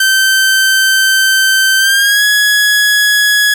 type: tone with pitch glide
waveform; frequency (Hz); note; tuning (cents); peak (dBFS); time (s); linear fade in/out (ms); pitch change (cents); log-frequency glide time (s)
sawtooth; 1549 to 1679.5; G6 to G#6; -21 to +19; -4; 0-3.54; 5; +140; 1.78-2.24
effects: none